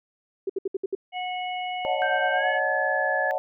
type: tone bursts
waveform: sine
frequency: 386.9 Hz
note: G4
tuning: 23 cents flat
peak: -23 dBFS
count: 6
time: 0.47-0.951 s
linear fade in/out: 5 ms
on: 26 ms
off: 65 ms
type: harmonic tone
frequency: 731 Hz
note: F#5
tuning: 21 cents flat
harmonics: 1 / 3 / 4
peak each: -29 / -35 / -37 dBFS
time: 1.12-2.6 s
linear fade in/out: 50 ms
type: chord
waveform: sine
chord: D# half-diminished seventh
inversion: third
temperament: equal with one note detuned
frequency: 554.4 / 615.5 / 740 / 880 Hz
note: C#5 / D#5 / F#5 / A5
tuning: 0 / -19 / 0 / 0 cents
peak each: -29 / -29 / -28 / -33 dBFS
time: 1.85-3.38 s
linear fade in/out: 0 ms
type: tone with pitch glide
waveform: sine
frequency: 1568 to 1709.9 Hz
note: G6 to A6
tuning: 0 to -50 cents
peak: -25 dBFS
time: 2.02-3.31 s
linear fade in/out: 0 ms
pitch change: +150 cents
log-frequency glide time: 2.34-2.48 s
effects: none